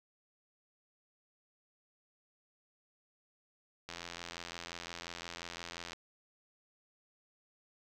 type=click train; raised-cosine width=0.2 ms; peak=-25 dBFS; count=176; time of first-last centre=3.89-5.932 s; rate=85.7 Hz; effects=none